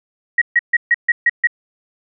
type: tone bursts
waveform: sine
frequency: 1900 Hz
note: A#6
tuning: 33 cents sharp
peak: -9 dBFS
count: 7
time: 0.38-1.472 s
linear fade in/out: 5 ms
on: 36 ms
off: 140 ms
effects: none